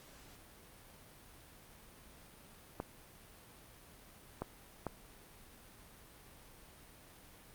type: clicks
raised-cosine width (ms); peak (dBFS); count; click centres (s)
1; -23; 3; 2.801 / 4.42 / 4.867
effects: pink hiss -58 dBFS RMS until 7.54 s + Opus 48 kbps